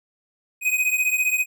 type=beating tone pair; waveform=square; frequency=2500 / 2515 Hz; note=D#7 / D#7; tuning=+8 / +18 cents; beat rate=15 Hz; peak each=-22 / -24 dBFS; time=0.61-1.46 s; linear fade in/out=50 ms; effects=none